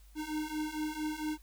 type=beating tone pair; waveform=square; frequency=304.4 / 308.8 Hz; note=D#4 / D#4; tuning=-38 / -13 cents; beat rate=4.4 Hz; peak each=-39 / -37 dBFS; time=0.15-1.38 s; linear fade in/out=50 ms; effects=added 50 Hz sine -54 dBFS peak until 1.42 s + white hiss -66 dBFS RMS until 1.42 s